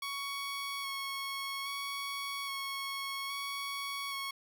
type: tone with vibrato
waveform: 15% pulse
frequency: 1108.7 Hz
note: C#6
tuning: in tune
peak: -30 dBFS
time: 0.02-4.31 s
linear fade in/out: 5 ms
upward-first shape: square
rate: 0.61 Hz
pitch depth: 13 cents each way
effects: none